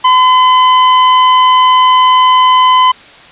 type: tone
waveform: 45% pulse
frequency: 1017 Hz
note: C6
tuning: 50 cents flat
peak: -4 dBFS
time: 0.04-2.92 s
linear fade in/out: 10 ms
effects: white hiss -36 dBFS RMS until 3.31 s + resampled to 8000 Hz